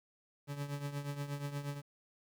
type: tone with tremolo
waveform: 40% pulse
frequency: 143 Hz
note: D3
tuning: 46 cents flat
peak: -34 dBFS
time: 0.47-1.82 s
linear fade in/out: 50 ms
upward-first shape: triangle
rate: 8.4 Hz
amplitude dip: 75%
effects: 11-bit